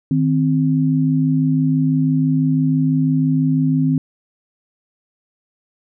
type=tone pair together; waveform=sine; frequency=155.56 / 261.6 Hz; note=D#3 / C4; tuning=0 / 0 cents; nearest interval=major sixth; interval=900 cents; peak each=-16 dBFS; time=0.11-3.98 s; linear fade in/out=2 ms; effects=none